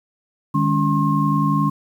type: tone cluster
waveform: sine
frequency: 152.3 / 203.4 / 280.5 / 1070 Hz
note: D#3 / G#3 / C#4 / C6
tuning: -37 / -36 / +21 / +38 cents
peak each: -19 / -22 / -22 / -21 dBFS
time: 0.54-1.7 s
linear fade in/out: 10 ms
effects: 8-bit